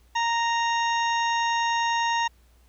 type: harmonic tone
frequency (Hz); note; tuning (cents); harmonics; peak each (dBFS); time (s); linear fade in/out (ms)
930; A#5; -4; 1 / 2 / 3 / 4 / 6 / 7; -23 / -29 / -33 / -35 / -39 / -40; 0.15-2.28; 10
effects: added 60 Hz sine -55 dBFS peak until 2.68 s + pink hiss -64 dBFS RMS until 2.68 s